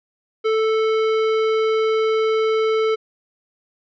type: tone with hard clipping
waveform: sine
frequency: 440 Hz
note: A4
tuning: in tune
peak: -18 dBFS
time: 0.44-2.96 s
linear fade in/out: 20 ms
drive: 14 dB
effects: resampled to 16000 Hz